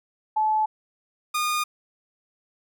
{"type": "tone pair in turn", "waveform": ["sine", "sawtooth"], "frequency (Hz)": [864, 1221.9], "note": ["A5", "D#6"], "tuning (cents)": [-32, -32], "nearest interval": "tritone", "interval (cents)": 600, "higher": "second", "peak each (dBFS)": -19, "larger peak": "neither", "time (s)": [[0.36, 0.66], [1.34, 1.64]], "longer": "neither", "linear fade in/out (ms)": 10, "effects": []}